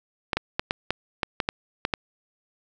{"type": "clicks", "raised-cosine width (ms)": 0.3, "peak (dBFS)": -7, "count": 10, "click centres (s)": [0.332, 0.37, 0.595, 0.709, 0.906, 1.232, 1.402, 1.489, 1.851, 1.938], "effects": []}